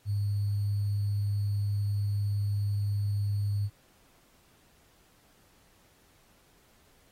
sine tone with sample-and-hold, 101.8 Hz, G#2, 34 cents flat, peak -26 dBFS, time 0.05-3.7 s, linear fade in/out 50 ms, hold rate 4410 Hz, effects pink hiss -64 dBFS RMS until 7.11 s + AAC 48 kbps

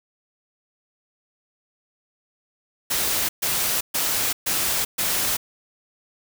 white noise bursts, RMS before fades -23 dBFS, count 5, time 2.9-5.37 s, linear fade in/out 10 ms, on 390 ms, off 130 ms, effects none

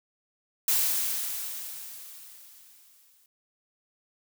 blue noise with exponential decay, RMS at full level -23 dBFS, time 0.68-3.26 s, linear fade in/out 2 ms, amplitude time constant 560 ms, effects none

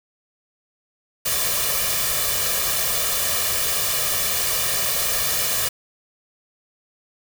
white noise with comb filter, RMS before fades -22 dBFS, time 1.25-5.69 s, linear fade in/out 10 ms, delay 1.7 ms, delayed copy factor +0.75, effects none

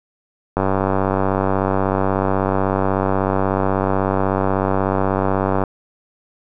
click train, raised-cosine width 1 ms, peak -4 dBFS, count 489, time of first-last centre 0.57-5.637 s, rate 96.3 Hz, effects none

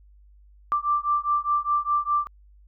sine beating tone pair, 1174.7 / 1179.6 Hz, D6 / D6, 0 / +7 cents, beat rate 4.9 Hz, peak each -24 dBFS, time 0.72-2.27 s, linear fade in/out 0 ms, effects added 50 Hz sine -50 dBFS peak until 2.67 s

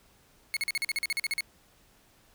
30% pulse tone bursts, 2186 Hz, C#7, 25 cents flat, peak -24 dBFS, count 13, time 0.54-1.407 s, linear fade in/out 0 ms, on 27 ms, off 43 ms, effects pink hiss -62 dBFS RMS until 2.34 s

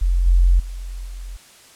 sine tone with level steps, 44.18 Hz, F1, 21 cents sharp, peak -14 / -10 / -27 / -29 dBFS, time 0.01-1.37 s, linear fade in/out 10 ms, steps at 0.26 / 0.59 / 1.05 s, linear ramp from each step 10 ms, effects white hiss -47 dBFS RMS until 1.75 s + low-pass 10000 Hz 12 dB/octave

